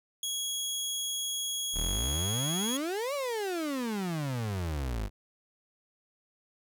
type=tone; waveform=20% pulse; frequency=3322 Hz; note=G#7; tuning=in tune; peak=-26 dBFS; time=0.23-2.77 s; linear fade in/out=2 ms
type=exponential two-way sweep; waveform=35% pulse; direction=up then down; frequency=32.7 to 587.3 to 47.81 Hz; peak=-29 dBFS; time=1.73-5.1 s; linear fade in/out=50 ms; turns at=3.14 s
effects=none